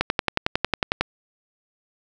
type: click train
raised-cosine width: 0.3 ms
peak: -3 dBFS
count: 12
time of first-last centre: 0.01-1.01 s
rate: 11 Hz
effects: none